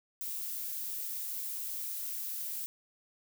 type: noise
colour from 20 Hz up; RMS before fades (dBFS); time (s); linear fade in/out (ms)
violet; -38; 0.21-2.66; 0
effects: none